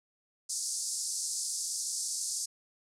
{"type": "band-pass noise", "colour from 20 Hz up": "white", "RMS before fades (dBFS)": -35, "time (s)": [0.49, 2.46], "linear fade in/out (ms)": 10, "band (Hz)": [4800, 9600], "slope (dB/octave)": 48, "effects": []}